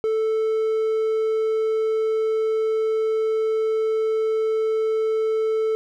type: tone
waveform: triangle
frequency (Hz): 440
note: A4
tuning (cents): 0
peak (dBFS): -17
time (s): 0.04-5.75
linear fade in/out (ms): 0
effects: none